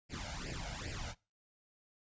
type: noise with flanger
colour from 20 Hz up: pink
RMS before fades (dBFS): -42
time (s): 0.09-1.15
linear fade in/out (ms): 50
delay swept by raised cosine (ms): 0.4 to 1.4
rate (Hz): 2.5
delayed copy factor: +0.95
effects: noise-tail reverb RT60 0.3 s tail -23 dB re dry + resampled to 16000 Hz